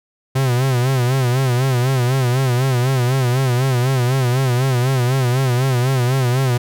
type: tone with vibrato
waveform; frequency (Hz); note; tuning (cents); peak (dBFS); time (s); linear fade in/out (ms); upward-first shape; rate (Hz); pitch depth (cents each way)
45% pulse; 127.9; C3; -39; -14; 0.35-6.58; 10; sine; 4; 100
effects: none